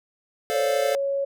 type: chord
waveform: square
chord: D minor seventh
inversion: second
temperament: equal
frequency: 440 / 523.3 / 587.3 / 698.5 Hz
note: A4 / C5 / D5 / F5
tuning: 0 / 0 / 0 / 0 cents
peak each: -29 / -31 / -31 / -29 dBFS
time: 0.5-0.95 s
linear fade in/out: 0 ms
type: tone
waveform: sine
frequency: 554.4 Hz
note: C#5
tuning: in tune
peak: -22 dBFS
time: 0.54-1.25 s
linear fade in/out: 10 ms
effects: none